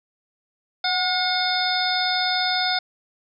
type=harmonic tone with a mistuned harmonic; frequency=723 Hz; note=F#5; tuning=40 cents flat; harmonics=1 / 2 / 3 / 5 / 6 / 7; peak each=-25 / -27 / -30 / -26 / -29 / -27 dBFS; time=0.84-2.79 s; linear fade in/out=5 ms; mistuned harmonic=1; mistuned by=+34 cents; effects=none